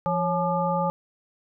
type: harmonic tone with a mistuned harmonic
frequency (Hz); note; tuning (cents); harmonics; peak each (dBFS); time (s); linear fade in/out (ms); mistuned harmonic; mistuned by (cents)
171.7; F3; -29; 1 / 3 / 5 / 7; -27 / -27 / -26 / -30; 0.06-0.9; 0; 3; +110
effects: none